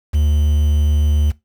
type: tone with quantisation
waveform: triangle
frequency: 74.4 Hz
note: D2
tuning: 23 cents sharp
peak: -10 dBFS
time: 0.13-1.32 s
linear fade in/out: 20 ms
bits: 6
effects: noise-tail reverb RT60 0.2 s tail -19 dB re dry